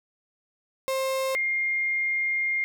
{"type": "tone pair in turn", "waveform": ["35% pulse", "sine"], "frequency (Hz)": [530, 2120], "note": ["C5", "C7"], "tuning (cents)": [22, 22], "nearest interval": "2 octaves", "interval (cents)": 2400, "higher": "second", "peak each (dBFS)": -23, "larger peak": "neither", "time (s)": [[0.88, 1.35], [1.35, 2.64]], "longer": "second", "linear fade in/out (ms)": 0, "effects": []}